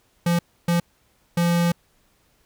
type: tone bursts at uneven times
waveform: square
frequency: 171.8 Hz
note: F3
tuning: 28 cents flat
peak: -18 dBFS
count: 3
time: 0.26-0.39 / 0.68-0.8 / 1.37-1.72 s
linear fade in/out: 5 ms
effects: pink hiss -63 dBFS RMS until 2.45 s